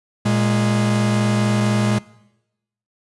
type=tone pair together; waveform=45% pulse; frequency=115.86 / 207.7 Hz; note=A#2 / G#3; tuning=-10 / 0 cents; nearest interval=minor seventh; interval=1010 cents; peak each=-19 / -18 dBFS; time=0.25-1.99 s; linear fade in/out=10 ms; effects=noise-tail reverb RT60 0.9 s tail -21 dB re dry + resampled to 24000 Hz